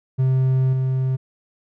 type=tone with level steps; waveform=triangle; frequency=130.81 Hz; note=C3; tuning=in tune; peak=-13 / -16 dBFS; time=0.18-1.17 s; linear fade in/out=20 ms; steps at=0.73 s; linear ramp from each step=2 ms; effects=none